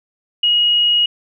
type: tone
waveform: sine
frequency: 2890 Hz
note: F#7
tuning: 41 cents flat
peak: -11 dBFS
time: 0.43-1.06 s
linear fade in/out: 5 ms
effects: none